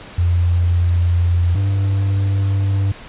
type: tone pair in turn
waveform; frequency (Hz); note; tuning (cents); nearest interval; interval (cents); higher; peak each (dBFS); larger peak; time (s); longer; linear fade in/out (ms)
sine / triangle; 86.9 / 98.24; F2 / G2; -8 / +4; major second; 212; second; -12; neither; 0.18-1.55 / 1.55-2.92; neither; 5
effects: pink hiss -37 dBFS RMS until 3.08 s + resampled to 8000 Hz

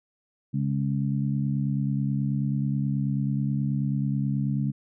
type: harmonic tone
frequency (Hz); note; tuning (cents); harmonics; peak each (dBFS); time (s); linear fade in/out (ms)
69.3; C#2; 0; 2 / 3 / 4; -25 / -28 / -34; 0.53-4.72; 20
effects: none

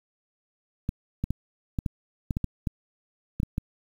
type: clicks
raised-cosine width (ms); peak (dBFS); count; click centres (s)
5; -14; 12; 0.891 / 1.24 / 1.306 / 1.788 / 1.862 / 2.308 / 2.369 / 2.443 / 2.672 / 3.401 / 3.432 / 3.581
effects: 8-bit

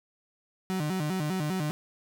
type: tone with vibrato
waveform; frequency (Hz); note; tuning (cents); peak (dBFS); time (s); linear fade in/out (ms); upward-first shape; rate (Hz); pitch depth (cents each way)
35% pulse; 168.2; E3; +35; -26; 0.7-1.71; 0; square; 5; 190
effects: none

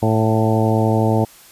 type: harmonic tone with a mistuned harmonic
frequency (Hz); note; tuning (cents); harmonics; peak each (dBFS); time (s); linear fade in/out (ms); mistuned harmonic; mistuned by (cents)
110.8; A2; +13; 1 / 2 / 3 / 4 / 5 / 6 / 7 / 8; -17 / -20 / -22 / -23 / -24 / -25 / -25 / -26; 0.02-1.25; 10; 7; -27
effects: white hiss -45 dBFS RMS until 1.51 s + resampled to 32000 Hz

